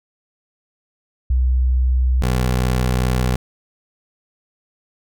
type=tone pair in turn; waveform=sine / 20% pulse; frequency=63.2 / 62.58 Hz; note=B1 / B1; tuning=+41 / +24 cents; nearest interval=unison; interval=17 cents; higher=first; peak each=-13 / -11 dBFS; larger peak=second; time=1.3-2.22 / 2.22-3.36 s; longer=second; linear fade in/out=5 ms; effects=none